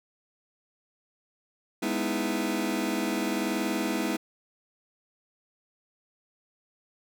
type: chord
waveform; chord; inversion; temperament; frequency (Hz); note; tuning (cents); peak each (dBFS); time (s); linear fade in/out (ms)
sawtooth; E major seventh; first; just; 206 / 247.2 / 309 / 329.6; G#3 / B3 / D#4 / E4; -14 / +2 / -12 / 0; -28; 1.82-4.17; 10
effects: none